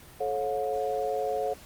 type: tone cluster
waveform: sine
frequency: 432.9 / 546 / 717 Hz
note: A4 / C#5 / F5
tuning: -28 / -26 / +45 cents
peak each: -31 dBFS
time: 0.2-1.54 s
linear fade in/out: 10 ms
effects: pink hiss -50 dBFS RMS until 1.65 s + Opus 32 kbps